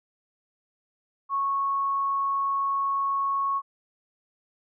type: tone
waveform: sine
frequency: 1103 Hz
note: C#6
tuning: 9 cents flat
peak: -23 dBFS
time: 1.29-3.62 s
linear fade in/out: 50 ms
effects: none